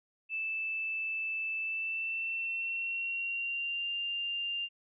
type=tone with pitch glide; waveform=sine; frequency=2637 to 2794 Hz; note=E7 to F7; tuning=0 to 0 cents; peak=-32 dBFS; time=0.29-4.69 s; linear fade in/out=50 ms; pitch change=+100 cents; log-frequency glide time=1.6-3.9 s; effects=none